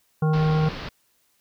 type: harmonic tone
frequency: 155.56 Hz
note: D#3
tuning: in tune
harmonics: 1 / 3 / 5 / 7 / 9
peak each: -18 / -28 / -32 / -35 / -37 dBFS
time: 0.22-0.69 s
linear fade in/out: 5 ms
type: low-pass noise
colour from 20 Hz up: pink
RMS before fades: -34 dBFS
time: 0.33-0.89 s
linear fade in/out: 5 ms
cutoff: 5000 Hz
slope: 48 dB/octave
effects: white hiss -66 dBFS RMS until 1.4 s